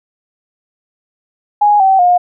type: tone with pitch steps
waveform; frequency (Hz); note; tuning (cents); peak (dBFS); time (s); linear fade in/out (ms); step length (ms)
sine; 829 / 769 / 713.4; G#5 / G5 / F5; -3 / -33 / +37; -6; 1.61-2.18; 10; 190
effects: none